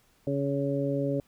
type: harmonic tone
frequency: 140 Hz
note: C#3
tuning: 18 cents sharp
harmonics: 1 / 2 / 3 / 4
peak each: -31 / -30 / -33 / -31 dBFS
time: 0.27-1.2 s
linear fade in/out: 2 ms
effects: pink hiss -65 dBFS RMS until 1.27 s